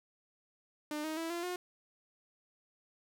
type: tone with pitch steps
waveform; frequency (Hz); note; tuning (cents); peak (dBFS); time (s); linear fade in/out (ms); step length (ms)
sawtooth; 300 / 313.8 / 328.3 / 343.4 / 359.2; D4 / D#4 / E4 / F4 / F4; +37 / +15 / -7 / -29 / +49; -32; 0.91-1.56; 2; 130
effects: none